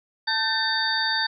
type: tone cluster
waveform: sine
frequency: 884 / 1547 / 1788 / 3662 / 4583 Hz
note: A5 / G6 / A6 / A#7 / D8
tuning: +8 / -23 / +27 / -32 / -43 cents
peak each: -29 / -28 / -28 / -29 / -26 dBFS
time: 0.27-1.27 s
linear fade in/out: 10 ms
effects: none